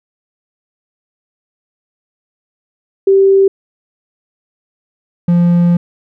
sine / triangle tone pair in turn, 389.5 / 173.5 Hz, G4 / F3, -11 / -11 cents, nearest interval octave + major second, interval 1400 cents, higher first, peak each -5 dBFS, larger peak neither, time 3.07-3.48 / 5.28-5.77 s, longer second, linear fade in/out 5 ms, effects none

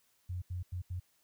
sine tone bursts at uneven times, 90 Hz, F#2, 47 cents flat, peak -35 dBFS, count 4, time 0.29-0.42 / 0.5-0.63 / 0.72-0.82 / 0.9-1 s, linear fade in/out 10 ms, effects white hiss -72 dBFS RMS until 1.23 s

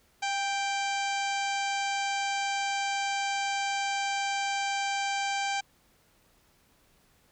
harmonic tone with a mistuned harmonic, 784 Hz, G5, in tune, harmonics 1 / 2 / 3 / 4 / 5 / 6 / 7 / 8 / 9 / 10, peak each -30 / -36 / -35 / -39 / -44 / -42 / -48 / -43 / -45 / -50 dBFS, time 0.22-5.61 s, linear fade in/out 10 ms, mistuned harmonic 1, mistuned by +30 cents, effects pink hiss -65 dBFS RMS until 7.31 s

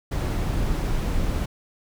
brown noise, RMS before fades -24 dBFS, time 0.11-1.46 s, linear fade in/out 10 ms, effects none

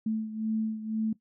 sine beating tone pair, 218.9 / 220.9 Hz, A3 / A3, -9 / +7 cents, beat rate 2 Hz, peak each -29 / -34 dBFS, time 0.06-1.13 s, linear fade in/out 5 ms, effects noise-tail reverb RT60 0.1 s tail -17 dB re dry

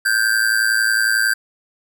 square tone with amplitude modulation, 1568 Hz, G6, in tune, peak -12 dBFS, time 0.05-1.34 s, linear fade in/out 10 ms, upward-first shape sine, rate 111 Hz, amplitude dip 75%, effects none

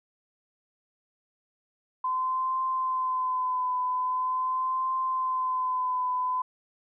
sine tone with vibrato, 1023 Hz, C6, 39 cents flat, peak -25 dBFS, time 2.04-6.42 s, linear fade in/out 5 ms, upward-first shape triangle, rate 0.43 Hz, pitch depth 34 cents each way, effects none

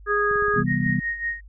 harmonic tone, 413.1 Hz, G#4, 9 cents flat, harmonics 1 / 3 / 4, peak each -23 / -23 / -23 dBFS, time 0.06-0.64 s, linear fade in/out 50 ms
clicks, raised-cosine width 5 ms, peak -27 dBFS, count 11, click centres 0.312 / 0.358 / 0.424 / 0.483 / 0.541 / 0.606 / 0.644 / 0.722 / 0.815 / 0.863 / 0.898 s
sine chord, C major seventh, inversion none, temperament just, 130.81 / 163.52 / 196.22 / 245.3 Hz, C3 / E3 / G3 / B3, 0 / -14 / +2 / -12 cents, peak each -26 dBFS, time 0.56-1 s, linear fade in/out 5 ms
sine tone with tremolo, 1864.7 Hz, A#6, in tune, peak -22 dBFS, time 0.66-1.41 s, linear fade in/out 50 ms, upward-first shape sine, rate 5.3 Hz, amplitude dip 70%
effects added 50 Hz sine -42 dBFS peak until 1.48 s

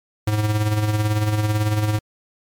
square tone with tremolo, 106.2 Hz, G#2, 39 cents sharp, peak -16 dBFS, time 0.27-1.99 s, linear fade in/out 5 ms, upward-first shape sine, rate 18 Hz, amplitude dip 50%, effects MP3 96 kbps

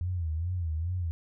sine tone with vibrato, 84.5 Hz, E2, 43 cents sharp, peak -28 dBFS, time 0.01-1.11 s, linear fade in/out 0 ms, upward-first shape sine, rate 2.4 Hz, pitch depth 140 cents each way, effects none

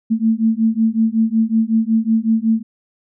sine beating tone pair, 220.8 / 226.2 Hz, A3 / A3, +6 / +48 cents, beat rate 5.4 Hz, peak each -16 dBFS, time 0.1-2.63 s, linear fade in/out 20 ms, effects none

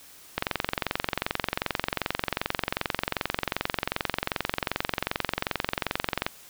click train, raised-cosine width 0.3 ms, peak -8 dBFS, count 134, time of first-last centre 0.38-6.265 s, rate 22.6 Hz, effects white hiss -50 dBFS RMS until 6.49 s

